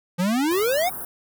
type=exponential sweep; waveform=square; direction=up; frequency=169.3 to 769 Hz; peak=-20 dBFS; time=0.18-0.9 s; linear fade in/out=20 ms
type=band-stop noise; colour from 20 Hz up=white; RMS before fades=-33 dBFS; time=0.51-1.05 s; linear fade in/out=2 ms; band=1500 to 10000 Hz; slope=48 dB/octave
effects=none